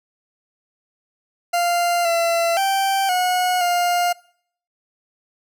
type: tone with pitch steps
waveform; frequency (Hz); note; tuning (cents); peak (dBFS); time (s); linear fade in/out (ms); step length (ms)
40% pulse; 696 / 675 / 780 / 728 / 705; F5 / E5 / G5 / F#5 / F5; -6 / +41 / -9 / -28 / +16; -16; 1.53-4.13; 10; 520
effects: noise-tail reverb RT60 0.6 s tail -23 dB re dry